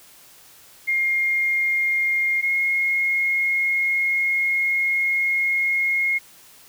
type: tone pair in turn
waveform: sine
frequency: 2127 / 2152 Hz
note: C7 / C7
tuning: +28 / +48 cents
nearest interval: unison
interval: 20 cents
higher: second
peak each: -18 dBFS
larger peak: neither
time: 0.87-2.42 / 2.42-6.19 s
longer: second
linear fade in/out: 20 ms
effects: white hiss -49 dBFS RMS until 6.68 s